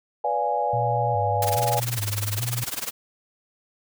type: chord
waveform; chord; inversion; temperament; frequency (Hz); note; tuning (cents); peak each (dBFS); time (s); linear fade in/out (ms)
sine; B diminished seventh; none; equal with one note detuned; 493.9 / 581.6 / 698.5 / 830.6; B4 / D5 / F5 / Ab5; 0 / -17 / 0 / 0; -29 / -28 / -28 / -24; 0.24-1.8; 5
type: tone with vibrato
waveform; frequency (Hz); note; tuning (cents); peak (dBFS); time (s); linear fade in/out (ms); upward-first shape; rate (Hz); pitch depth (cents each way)
sine; 111.3; A2; +20; -26; 0.73-2.64; 5; square; 1.2; 130
type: noise with tremolo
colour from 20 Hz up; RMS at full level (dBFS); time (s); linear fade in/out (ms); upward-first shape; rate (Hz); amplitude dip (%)
white; -27; 1.42-2.91; 2; sine; 20; 90
effects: none